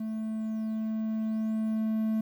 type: tone with level ramp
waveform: triangle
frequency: 219.5 Hz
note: A3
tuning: 4 cents flat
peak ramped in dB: -29 to -23 dBFS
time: 0-2.21 s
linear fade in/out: 5 ms
effects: 10-bit